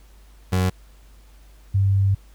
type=tone pair in turn; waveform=30% pulse / sine; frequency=92.5 / 98 Hz; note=F#2 / G2; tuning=0 / 0 cents; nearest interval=minor second; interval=100 cents; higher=second; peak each=-15 dBFS; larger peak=neither; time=0.52-0.7 / 1.74-2.15 s; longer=second; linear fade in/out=10 ms; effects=added 50 Hz sine -46 dBFS peak until 2.34 s + pink hiss -57 dBFS RMS until 2.34 s